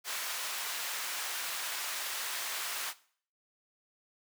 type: high-pass noise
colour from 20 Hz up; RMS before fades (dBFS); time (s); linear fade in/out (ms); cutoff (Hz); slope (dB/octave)
pink; -37; 0.04-2.94; 50; 1200; 12
effects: noise-tail reverb RT60 0.5 s tail -18 dB re dry